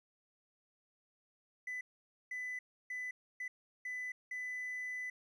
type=tone bursts at uneven times; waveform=triangle; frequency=2000 Hz; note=B6; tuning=21 cents sharp; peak=-36 dBFS; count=6; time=1.67-1.81 / 2.31-2.59 / 2.9-3.11 / 3.4-3.48 / 3.85-4.12 / 4.31-5.1 s; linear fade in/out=5 ms; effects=tanh soft clip ceiling -34 dBFS + resampled to 32000 Hz